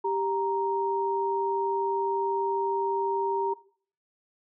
sine tone pair together, 392.7 / 934 Hz, G4 / A#5, +3 / +3 cents, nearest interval octave + minor third, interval 1500 cents, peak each -28 / -27 dBFS, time 0.04-3.54 s, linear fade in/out 10 ms, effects noise-tail reverb RT60 0.5 s tail -19 dB re dry

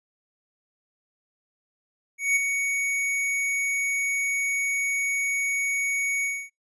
square tone with ADSR envelope, 2234 Hz, C#7, 13 cents sharp, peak -18 dBFS, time 2.18-6.5 s, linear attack 180 ms, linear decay 17 ms, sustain -6 dB, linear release 260 ms, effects noise-tail reverb RT60 0.2 s tail -26 dB re dry + resampled to 24000 Hz

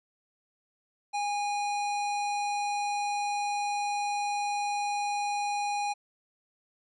square tone, 820 Hz, G#5, 22 cents flat, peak -29 dBFS, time 1.13-5.94 s, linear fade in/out 20 ms, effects resampled to 22050 Hz

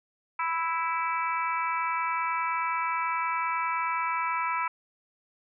harmonic tone, 329.6 Hz, E4, in tune, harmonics 3 / 4 / 5 / 6 / 7 / 8, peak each -29 / -31 / -41 / -40 / -34 / -43 dBFS, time 0.39-4.68 s, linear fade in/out 5 ms, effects none

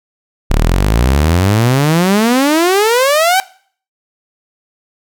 sawtooth exponential sweep, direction up, 34.65 to 784 Hz, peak -5 dBFS, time 0.5-3.4 s, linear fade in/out 0 ms, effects noise-tail reverb RT60 0.5 s tail -20 dB re dry

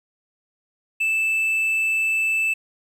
triangle tone, 2637 Hz, E7, in tune, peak -17 dBFS, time 1-2.54 s, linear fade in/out 10 ms, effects 9-bit

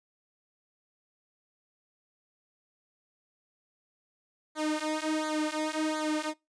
sawtooth tone with flanger, 309.1 Hz, D#4, 11 cents flat, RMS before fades -31 dBFS, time 4.55-6.34 s, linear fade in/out 50 ms, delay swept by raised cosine 0.36 to 3.96 ms, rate 1.4 Hz, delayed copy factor -0.95, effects noise-tail reverb RT60 0.2 s tail -23 dB re dry + resampled to 22050 Hz

